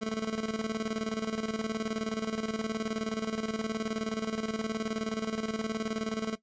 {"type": "tone with tremolo", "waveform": "25% pulse", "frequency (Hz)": 220, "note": "A3", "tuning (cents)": 0, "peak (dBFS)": -25, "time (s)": [0.01, 6.36], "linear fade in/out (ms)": 20, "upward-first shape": "square", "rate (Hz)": 19, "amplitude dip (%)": 65, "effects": ["noise-tail reverb RT60 0.1 s tail -17 dB re dry", "resampled to 16000 Hz"]}